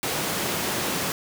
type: high-pass noise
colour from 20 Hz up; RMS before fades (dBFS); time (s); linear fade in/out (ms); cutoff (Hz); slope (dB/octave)
pink; -27; 0.03-1.12; 0; 150; 12
effects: none